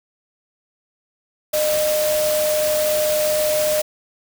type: tone in noise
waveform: sine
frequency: 610 Hz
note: D#5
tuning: 34 cents flat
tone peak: -17 dBFS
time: 1.53-3.82 s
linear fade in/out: 10 ms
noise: white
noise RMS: -25 dBFS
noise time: 1.53-3.82 s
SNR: +5 dB
effects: none